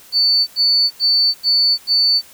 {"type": "tone bursts", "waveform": "sine", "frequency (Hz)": 4500, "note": "C#8", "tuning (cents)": 25, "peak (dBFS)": -11, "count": 5, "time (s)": [0.12, 2.218], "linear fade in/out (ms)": 50, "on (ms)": 350, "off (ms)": 87, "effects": ["white hiss -44 dBFS RMS until 2.33 s"]}